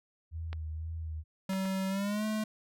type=tone with vibrato; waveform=sine; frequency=80 Hz; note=D#2; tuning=49 cents sharp; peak=-35 dBFS; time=0.31-1.24 s; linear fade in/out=50 ms; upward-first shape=sine; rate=2 Hz; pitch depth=39 cents each way
type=clicks; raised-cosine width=0.3 ms; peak=-26 dBFS; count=3; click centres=0.53 / 1.533 / 1.655 s
type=tone with pitch glide; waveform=square; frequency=191 to 215.6 Hz; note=G3 to A3; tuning=-45 to -35 cents; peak=-31 dBFS; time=1.49-2.44 s; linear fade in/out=5 ms; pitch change=+210 cents; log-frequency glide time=1.89-2.25 s
effects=none